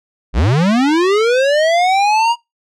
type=linear sweep; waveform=square; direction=up; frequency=42.49 to 958 Hz; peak=-11 dBFS; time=0.33-2.36 s; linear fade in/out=50 ms; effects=noise-tail reverb RT60 0.2 s tail -24 dB re dry + low-pass 5000 Hz 12 dB/octave